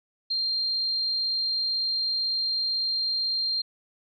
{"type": "tone", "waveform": "sine", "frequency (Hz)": 4186, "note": "C8", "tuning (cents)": 0, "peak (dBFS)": -24, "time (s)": [0.3, 3.62], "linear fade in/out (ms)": 10, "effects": []}